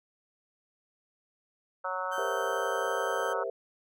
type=harmonic tone; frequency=185 Hz; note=F#3; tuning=in tune; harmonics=3 / 4 / 5 / 6 / 7 / 8; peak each=-37 / -41 / -37 / -40 / -35 / -40 dBFS; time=1.84-3.44 s; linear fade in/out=10 ms
type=tone with pitch glide; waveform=35% pulse; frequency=1550 to 1565.3 Hz; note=G6 to G6; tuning=-20 to -3 cents; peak=-36 dBFS; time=2.11-3.34 s; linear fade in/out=20 ms; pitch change=+17 cents; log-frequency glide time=2.23-2.93 s
type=chord; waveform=sine; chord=C dominant seventh; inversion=second; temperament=equal with one note detuned; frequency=397.7 / 466.2 / 523.3 / 659.3 Hz; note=G4 / Bb4 / C5 / E5; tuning=+25 / 0 / 0 / 0 cents; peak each=-38 / -36 / -36 / -38 dBFS; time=2.18-3.5 s; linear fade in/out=2 ms
effects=none